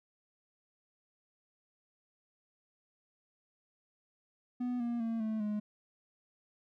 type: tone with pitch steps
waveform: triangle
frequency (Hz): 246.9 / 237.1 / 227.7 / 218.7 / 210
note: B3 / A#3 / A#3 / A3 / G#3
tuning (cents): 0 / +30 / -40 / -10 / +19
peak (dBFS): -30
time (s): 4.6-5.6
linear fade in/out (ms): 10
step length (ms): 200
effects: none